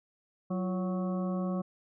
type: harmonic tone with a mistuned harmonic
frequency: 185 Hz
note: F#3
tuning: in tune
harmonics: 1 / 2 / 3 / 4 / 6 / 7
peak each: -30 / -40 / -39 / -45 / -44 / -51 dBFS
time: 0.5-1.62 s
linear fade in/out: 10 ms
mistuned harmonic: 2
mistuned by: -100 cents
effects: none